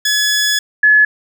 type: tone pair in turn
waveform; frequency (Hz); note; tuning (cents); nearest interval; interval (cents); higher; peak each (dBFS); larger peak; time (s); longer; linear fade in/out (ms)
15% pulse / sine; 1700 / 1707.3; G#6 / G#6; +40 / +47; unison; 7; second; -6; neither; 0.05-0.59 / 0.83-1.05; first; 5
effects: none